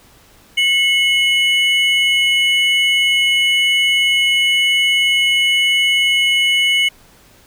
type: tone pair together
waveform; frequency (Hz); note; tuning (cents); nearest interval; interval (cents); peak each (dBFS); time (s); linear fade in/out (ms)
triangle; 2179 / 2960; C#7 / F#7; -30 / 0; perfect fourth; 530; -13; 0.57-6.89; 10
effects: pink hiss -48 dBFS RMS until 7.46 s